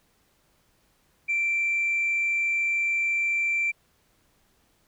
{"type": "tone with frequency modulation", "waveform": "sine", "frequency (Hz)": 2349, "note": "D7", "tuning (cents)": 0, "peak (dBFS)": -21, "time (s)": [1.28, 3.72], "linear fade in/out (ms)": 20, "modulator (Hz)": 46.1, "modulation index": 0.3, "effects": ["tanh soft clip ceiling -19 dBFS", "pink hiss -66 dBFS RMS until 4.87 s"]}